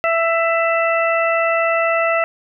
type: harmonic tone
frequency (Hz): 664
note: E5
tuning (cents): +12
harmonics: 1 / 2 / 3 / 4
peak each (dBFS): -17 / -20 / -22 / -23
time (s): 0.04-2.24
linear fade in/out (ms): 0
effects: none